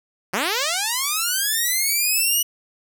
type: linear sweep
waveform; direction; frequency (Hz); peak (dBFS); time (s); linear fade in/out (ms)
5% pulse; up; 167.8 to 2949; -9; 0.33-2.43; 10
effects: none